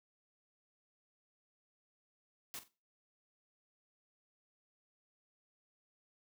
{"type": "noise with echo", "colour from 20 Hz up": "white", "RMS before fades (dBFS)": -45, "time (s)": [2.54, 2.59], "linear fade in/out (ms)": 0, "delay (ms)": 45, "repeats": 2, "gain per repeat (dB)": -13, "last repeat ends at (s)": 2.68, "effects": ["noise-tail reverb RT60 0.3 s tail -17 dB re dry"]}